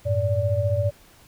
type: tone cluster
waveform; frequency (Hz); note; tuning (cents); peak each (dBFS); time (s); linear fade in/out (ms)
sine; 95.1 / 109.8 / 579; F#2 / A2 / D5; +48 / -3 / -25; -24; 0.05-0.91; 20
effects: pink hiss -53 dBFS RMS until 1.27 s